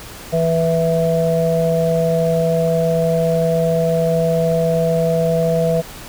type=harmonic tone; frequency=164.81 Hz; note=E3; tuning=in tune; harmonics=1 / 3 / 4; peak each=-18 / -18 / -18 dBFS; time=0.32-5.82 s; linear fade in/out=20 ms; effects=pink hiss -35 dBFS RMS until 6.08 s